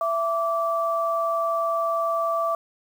sine tone pair together, 666.1 / 1163 Hz, E5 / D6, +18 / -17 cents, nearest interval minor seventh, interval 965 cents, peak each -24 dBFS, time 0.01-2.55 s, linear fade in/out 2 ms, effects 8-bit

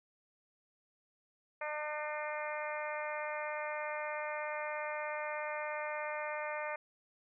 harmonic tone, 301.4 Hz, D4, 45 cents sharp, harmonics 2 / 3 / 4 / 5 / 6 / 7 / 8, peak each -40 / -43 / -45 / -47 / -46 / -45 / -48 dBFS, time 1.61-6.76 s, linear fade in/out 5 ms, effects none

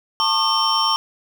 triangle tone cluster, 896 / 1094 / 1203 / 3097 / 5490 Hz, A5 / C#6 / D6 / G7 / F8, +31 / -23 / +41 / -22 / -31 cents, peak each -21 dBFS, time 0.2-0.96 s, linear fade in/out 0 ms, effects none

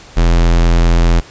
square tone, 42.4 Hz, E1, 50 cents sharp, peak -8 dBFS, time 0.16-1.21 s, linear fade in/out 20 ms, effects pink hiss -38 dBFS RMS until 1.3 s + resampled to 16000 Hz

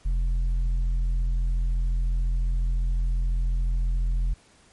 sine tone with tanh clipping, 42.85 Hz, F1, 32 cents flat, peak -22 dBFS, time 0.05-4.34 s, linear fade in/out 10 ms, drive 5 dB, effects pink hiss -57 dBFS RMS until 4.72 s + MP3 48 kbps

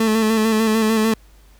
30% pulse tone with vibrato, 220 Hz, A3, in tune, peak -12 dBFS, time 0-1.14 s, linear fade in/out 5 ms, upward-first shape square, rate 6.7 Hz, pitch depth 29 cents each way, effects added 50 Hz sine -46 dBFS peak until 1.59 s + pink hiss -55 dBFS RMS until 1.59 s

